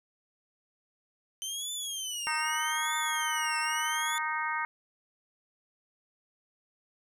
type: tone with vibrato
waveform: 20% pulse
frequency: 3075 Hz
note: G7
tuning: 34 cents flat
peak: -28 dBFS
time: 1.42-4.18 s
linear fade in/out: 0 ms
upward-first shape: triangle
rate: 0.81 Hz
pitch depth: 240 cents each way
type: harmonic tone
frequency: 310 Hz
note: D#4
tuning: 6 cents flat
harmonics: 3 / 4 / 5 / 6 / 7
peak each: -34 / -35 / -36 / -37 / -37 dBFS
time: 2.27-4.65 s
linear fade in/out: 0 ms
effects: none